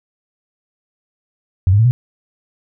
sine tone with pitch steps, 92.5 / 102.04 / 112.57 / 124.19 Hz, F#2 / G#2 / A2 / B2, 0 / -30 / +40 / +10 cents, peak -8 dBFS, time 1.67-1.91 s, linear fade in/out 0 ms, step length 60 ms, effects none

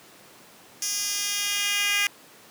10% pulse tone with high-pass filter sweep, 407.2 Hz, G#4, 34 cents flat, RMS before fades -26 dBFS, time 0.82-2.07 s, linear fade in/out 2 ms, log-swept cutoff 5400 to 2300 Hz, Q 1.8, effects pink hiss -50 dBFS RMS until 2.5 s + high-pass 200 Hz 12 dB/octave

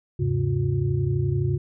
sine tone cluster, 79.2 / 102.9 / 134.6 / 358.8 Hz, D#2 / G#2 / C3 / F4, +31 / -16 / +49 / +47 cents, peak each -31 / -25 / -23 / -30 dBFS, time 0.19-1.58 s, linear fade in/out 10 ms, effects none

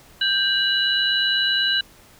sine tone cluster, 1578 / 2923 / 3964 Hz, G6 / F#7 / B7, +11 / -22 / +6 cents, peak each -22 dBFS, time 0.21-1.81 s, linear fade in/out 5 ms, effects pink hiss -50 dBFS RMS until 2.19 s

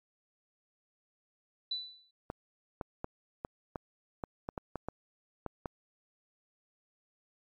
sine tone with exponential decay, 3978 Hz, B7, 12 cents sharp, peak -30 dBFS, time 1.71-2.11 s, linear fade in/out 5 ms, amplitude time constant 86 ms
clicks, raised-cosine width 1 ms, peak -22 dBFS, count 12, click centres 2.301 / 2.812 / 3.044 / 3.449 / 3.758 / 4.238 / 4.489 / 4.578 / 4.757 / 4.886 / 5.463 / 5.658 s
effects MP3 48 kbps

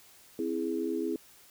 sine chord, C augmented, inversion none, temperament equal, 261.6 / 329.6 / 415.3 Hz, C4 / E4 / G#4, 0 / 0 / 0 cents, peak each -35 / -32 / -34 dBFS, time 0.39-1.16 s, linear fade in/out 2 ms, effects white hiss -57 dBFS RMS until 1.5 s

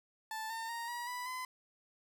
30% pulse tone with pitch steps, 880 / 905.8 / 932.3 / 959.6 / 987.8 / 1016.7 Hz, A5 / A#5 / A#5 / A#5 / B5 / B5, 0 / -50 / 0 / +50 / 0 / +50 cents, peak -36 dBFS, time 0.31-1.45 s, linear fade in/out 2 ms, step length 190 ms, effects none

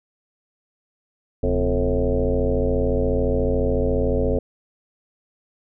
sine tone with frequency modulation, 254 Hz, B3, 49 cents sharp, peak -17 dBFS, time 1.43-4.39 s, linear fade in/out 5 ms, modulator 94.1 Hz, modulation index 3.4, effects none

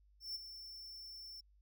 square tone with ADSR envelope, 5390 Hz, E8, 38 cents sharp, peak -39 dBFS, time 0.2-1.41 s, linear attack 150 ms, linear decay 23 ms, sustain -10 dB, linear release 10 ms, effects added 50 Hz sine -65 dBFS peak until 1.61 s

